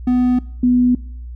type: tone pair in turn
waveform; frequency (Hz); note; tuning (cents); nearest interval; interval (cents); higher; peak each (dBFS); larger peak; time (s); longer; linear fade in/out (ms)
triangle / sine; 249.3 / 247.4; B3 / B3; +16 / +3; unison; 13; first; -10 / -10; neither; 0.07-0.39 / 0.63-0.95; neither; 5
effects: noise-tail reverb RT60 0.6 s tail -22 dB re dry + added 60 Hz sine -28 dBFS peak until 1.35 s